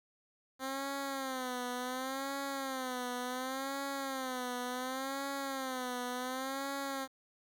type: tone with vibrato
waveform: 10% pulse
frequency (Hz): 261.6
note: C4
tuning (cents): 0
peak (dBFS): -28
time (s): 0.59-7.08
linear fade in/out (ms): 50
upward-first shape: sine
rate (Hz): 0.69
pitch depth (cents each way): 100
effects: 11-bit